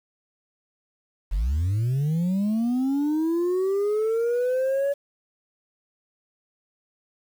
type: linear sweep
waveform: sine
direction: up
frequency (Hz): 40 to 569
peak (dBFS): -18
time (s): 1.31-4.94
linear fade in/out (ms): 20
effects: tanh soft clip ceiling -20 dBFS + 8-bit